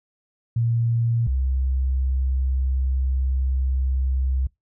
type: tone pair in turn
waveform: sine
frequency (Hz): 116.54 / 65.41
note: A#2 / C2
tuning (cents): 0 / 0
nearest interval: minor seventh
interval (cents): 1000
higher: first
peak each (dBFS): -18 / -19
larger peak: first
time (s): 0.56-1.27 / 1.27-4.47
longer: second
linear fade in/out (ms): 5
effects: noise-tail reverb RT60 0.2 s tail -26 dB re dry